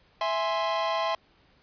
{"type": "chord", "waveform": "45% pulse", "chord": "E augmented", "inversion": "none", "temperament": "equal", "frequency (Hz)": [659.3, 830.6, 1046.5], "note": ["E5", "G#5", "B#5"], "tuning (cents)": [0, 0, 0], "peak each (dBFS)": [-29, -32, -29], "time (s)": [0.21, 1.15], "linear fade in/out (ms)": 2, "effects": ["pink hiss -62 dBFS RMS until 1.62 s", "resampled to 11025 Hz"]}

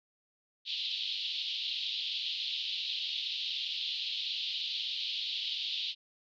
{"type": "band-pass noise", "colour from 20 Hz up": "pink", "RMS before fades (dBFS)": -36, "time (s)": [0.65, 5.95], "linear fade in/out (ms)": 50, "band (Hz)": [3000, 4200], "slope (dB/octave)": 48, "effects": []}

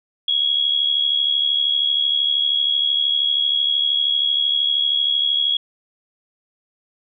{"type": "tone with amplitude modulation", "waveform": "sine", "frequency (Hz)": 3322, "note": "G#7", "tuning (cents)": 0, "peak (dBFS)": -13, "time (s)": [0.28, 5.57], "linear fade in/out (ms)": 5, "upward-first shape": "sine", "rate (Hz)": 72.9, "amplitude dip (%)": 65, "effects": []}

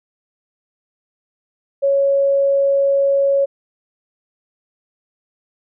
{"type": "tone", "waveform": "sine", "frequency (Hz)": 554.4, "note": "C#5", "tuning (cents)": 0, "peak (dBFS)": -12, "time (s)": [1.82, 3.46], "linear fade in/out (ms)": 20, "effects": []}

